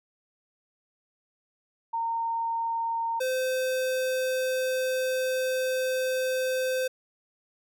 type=tone pair in turn; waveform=sine / square; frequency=918 / 515.7 Hz; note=A#5 / C5; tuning=-27 / -25 cents; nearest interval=minor seventh; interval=998 cents; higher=first; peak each=-26 dBFS; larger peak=neither; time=1.93-3.2 / 3.2-6.88 s; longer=second; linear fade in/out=10 ms; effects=none